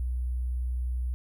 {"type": "tone with sample-and-hold", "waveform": "sine", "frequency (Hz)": 61.8, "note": "B1", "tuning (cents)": 2, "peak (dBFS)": -27, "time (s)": [0, 1.14], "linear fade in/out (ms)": 0, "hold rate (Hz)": 11025, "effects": []}